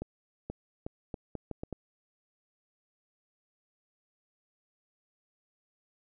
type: accelerating click train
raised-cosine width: 2 ms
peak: -23 dBFS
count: 8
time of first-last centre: 0.02-1.727 s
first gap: 480 ms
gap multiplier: 0.76
effects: none

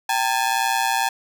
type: ring-modulated tone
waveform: sawtooth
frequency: 845 Hz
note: G#5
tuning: 30 cents sharp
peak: -12 dBFS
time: 0.09-1.09 s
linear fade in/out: 5 ms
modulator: 60.9 Hz
effects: none

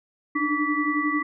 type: tone cluster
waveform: sine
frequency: 293.3 / 304.4 / 1148 / 1970 Hz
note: D4 / D#4 / D6 / B6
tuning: -2 / -38 / -40 / -5 cents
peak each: -27 dBFS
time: 0.35-1.23 s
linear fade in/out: 10 ms
effects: none

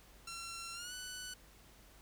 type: tone with pitch glide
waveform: 10% pulse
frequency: 1359 to 1490.6 Hz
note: F6 to F#6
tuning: -48 to +12 cents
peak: -35 dBFS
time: 0.27-1.34 s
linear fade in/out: 5 ms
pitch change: +160 cents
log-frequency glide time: 0.73-0.93 s
effects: added 50 Hz sine -63 dBFS peak until 2.01 s + pink hiss -62 dBFS RMS until 2.01 s

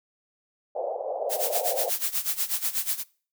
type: band-pass noise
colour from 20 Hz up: pink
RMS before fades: -30 dBFS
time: 0.75-1.9 s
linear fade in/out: 10 ms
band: 510 to 710 Hz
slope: 48 dB/octave
type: noise with tremolo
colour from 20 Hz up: blue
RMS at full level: -25 dBFS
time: 1.29-3.04 s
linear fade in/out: 50 ms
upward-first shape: sine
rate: 8.2 Hz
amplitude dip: 85%
effects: noise-tail reverb RT60 0.4 s tail -22 dB re dry

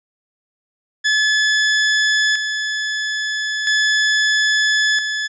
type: tone with tremolo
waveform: sawtooth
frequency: 1720 Hz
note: A6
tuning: 40 cents flat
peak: -10 dBFS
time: 1.04-5.28 s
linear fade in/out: 20 ms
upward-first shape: square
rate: 0.38 Hz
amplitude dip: 50%
effects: resampled to 16000 Hz

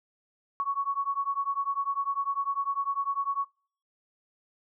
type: beating tone pair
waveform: sine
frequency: 1108.7 / 1118.7 Hz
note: C#6 / C#6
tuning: 0 / +15 cents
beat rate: 10 Hz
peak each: -30 dBFS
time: 0.6-3.45 s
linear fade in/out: 0 ms
effects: noise-tail reverb RT60 0.5 s tail -26 dB re dry

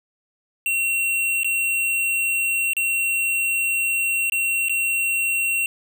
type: tone with dropouts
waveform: square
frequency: 2731 Hz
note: F7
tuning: 39 cents flat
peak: -20 dBFS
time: 0.66-5.66 s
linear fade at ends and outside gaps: 1 ms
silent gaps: 1.433-1.445 / 2.734-2.767 / 4.298-4.321 / 4.685-4.695 s
effects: none

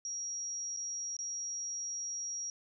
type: tone with dropouts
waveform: sine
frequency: 5670 Hz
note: F8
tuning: 25 cents sharp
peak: -36 dBFS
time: 0.05-2.5 s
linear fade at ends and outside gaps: 1 ms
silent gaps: 0.765-0.771 / 1.167-1.189 s
effects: none

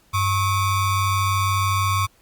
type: ring-modulated tone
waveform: square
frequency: 594 Hz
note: D5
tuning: 20 cents sharp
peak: -16 dBFS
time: 0.13-2.07 s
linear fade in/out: 20 ms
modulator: 497 Hz
effects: pink hiss -58 dBFS RMS until 2.21 s + Opus 48 kbps

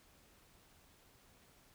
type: silence
effects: pink hiss -66 dBFS RMS until 1.74 s

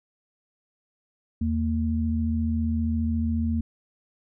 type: tone pair together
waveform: sine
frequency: 81 / 228.4 Hz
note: E2 / A#3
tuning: -30 / -35 cents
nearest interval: octave + tritone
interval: 1795 cents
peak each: -25 dBFS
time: 1.41-3.61 s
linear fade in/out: 5 ms
effects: none

